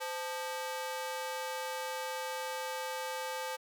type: ring-modulated tone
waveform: sawtooth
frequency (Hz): 698.5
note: F5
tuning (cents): 0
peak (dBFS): -29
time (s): 0-3.57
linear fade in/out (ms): 20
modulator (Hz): 182
effects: none